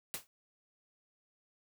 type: noise with exponential decay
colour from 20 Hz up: white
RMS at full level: -35 dBFS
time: 0.14-0.27 s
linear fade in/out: 0 ms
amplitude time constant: 27 ms
effects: none